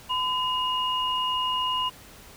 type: tone pair together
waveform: sine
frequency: 1012 / 2862 Hz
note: B5 / F7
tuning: +42 / +42 cents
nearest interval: octave + tritone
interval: 1800 cents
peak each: -26 / -27 dBFS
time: 0.09-1.9 s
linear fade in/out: 20 ms
effects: pink hiss -48 dBFS RMS until 2.36 s